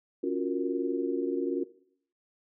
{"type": "chord", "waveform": "sine", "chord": "Gb major seventh", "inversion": "second", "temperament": "equal with one note detuned", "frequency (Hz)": [278.3, 349.2, 370, 466.2], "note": ["Db4", "F4", "Gb4", "Bb4"], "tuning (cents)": [7, 0, 0, 0], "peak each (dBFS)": [-32, -31, -32, -35], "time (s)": [0.23, 1.64], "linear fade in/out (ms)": 10, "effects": ["noise-tail reverb RT60 0.6 s tail -17 dB re dry"]}